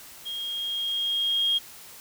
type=tone with level ramp; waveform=sine; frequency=3249 Hz; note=G#7; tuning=39 cents flat; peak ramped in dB=-31 to -19 dBFS; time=0.25-1.59 s; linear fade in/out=20 ms; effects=tanh soft clip ceiling -16 dBFS + white hiss -46 dBFS RMS until 2 s